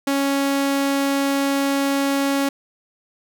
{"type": "tone", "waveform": "sawtooth", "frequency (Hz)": 277.2, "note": "C#4", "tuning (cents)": 0, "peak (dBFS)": -14, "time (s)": [0.07, 2.49], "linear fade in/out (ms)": 5, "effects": []}